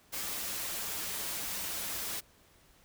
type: noise with comb filter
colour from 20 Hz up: white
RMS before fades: -37 dBFS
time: 0.12-2.21 s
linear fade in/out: 20 ms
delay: 8 ms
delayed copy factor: -0.6
effects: pink hiss -63 dBFS RMS until 2.84 s